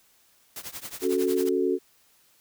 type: noise with tremolo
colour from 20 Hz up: white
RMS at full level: -35 dBFS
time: 0.56-1.49 s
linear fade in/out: 2 ms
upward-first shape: triangle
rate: 11 Hz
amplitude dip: 95%
type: chord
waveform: sine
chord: F# minor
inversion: second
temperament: equal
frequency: 277.2 / 370 / 440 Hz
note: C#4 / F#4 / A4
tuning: 0 / 0 / 0 cents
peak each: -28 / -24 / -27 dBFS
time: 1.01-1.79 s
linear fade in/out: 50 ms
effects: white hiss -62 dBFS RMS until 2.4 s